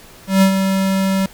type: tone with ADSR envelope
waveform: square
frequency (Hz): 192.4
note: G3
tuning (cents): -32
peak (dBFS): -8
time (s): 0.27-1.26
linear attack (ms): 150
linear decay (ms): 91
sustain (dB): -7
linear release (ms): 3
effects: pink hiss -42 dBFS RMS until 1.33 s